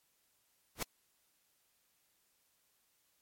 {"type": "noise with exponential growth", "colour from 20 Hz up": "pink", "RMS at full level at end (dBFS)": -30, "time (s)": [0.75, 0.83], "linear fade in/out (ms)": 5, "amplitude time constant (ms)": 17, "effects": ["white hiss -75 dBFS RMS until 3.21 s", "MP3 64 kbps"]}